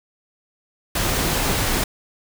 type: noise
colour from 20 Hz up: pink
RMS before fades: -21 dBFS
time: 0.95-1.84 s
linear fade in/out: 5 ms
effects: none